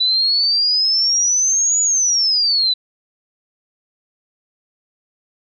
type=exponential two-way sweep; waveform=sine; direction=up then down; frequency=3951 to 6910 to 3951 Hz; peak=-13 dBFS; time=0-2.74 s; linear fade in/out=10 ms; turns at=1.81 s; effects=none